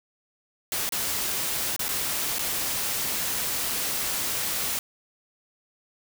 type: noise with dropouts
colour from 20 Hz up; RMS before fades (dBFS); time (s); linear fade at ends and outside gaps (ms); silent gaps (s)
white; -28; 0.72-4.79; 1; 0.891-0.922 / 1.763-1.793 / 1.883-1.889 / 2.385-2.392
effects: none